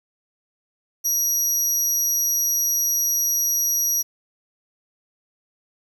30% pulse tone, 5770 Hz, F#8, 44 cents flat, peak -15 dBFS, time 1.04-4.03 s, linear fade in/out 20 ms, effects 8-bit

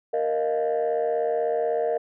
sine chord, Bb suspended fourth, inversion none, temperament equal, 466.2 / 622.3 / 698.5 Hz, Bb4 / Eb5 / F5, 0 / 0 / 0 cents, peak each -23 / -25 / -27 dBFS, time 0.13-1.98 s, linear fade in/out 10 ms, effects tanh soft clip ceiling -17 dBFS

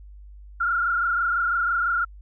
sine tone with frequency modulation, 1396.9 Hz, F6, in tune, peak -20 dBFS, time 0.6-2.05 s, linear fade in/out 10 ms, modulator 26 Hz, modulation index 2, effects added 50 Hz sine -41 dBFS peak until 2.21 s

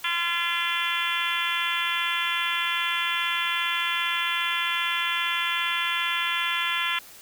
harmonic tone, 342.5 Hz, F4, 34 cents flat, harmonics 3 / 4 / 5 / 6 / 7 / 8 / 9 / 10, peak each -32 / -32 / -32 / -32 / -32 / -32 / -32 / -32 dBFS, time 0.04-6.99 s, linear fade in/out 5 ms, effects white hiss -47 dBFS RMS until 7.21 s

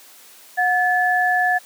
sine tone pair together, 727 / 1729.1 Hz, F#5 / A6, -31 / -31 cents, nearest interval octave + minor third, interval 1500 cents, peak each -18 dBFS, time 0.57-1.59 s, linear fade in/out 20 ms, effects white hiss -46 dBFS RMS until 1.65 s + high-pass 300 Hz 12 dB/octave

